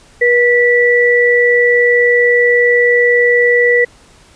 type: tone pair together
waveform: sine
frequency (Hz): 482.4 / 1959.4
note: B4 / B6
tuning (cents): -41 / -14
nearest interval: 2 octaves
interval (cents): 2427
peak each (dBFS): -10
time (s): 0.21-3.85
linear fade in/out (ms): 10
effects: pink hiss -45 dBFS RMS until 4.35 s + resampled to 22050 Hz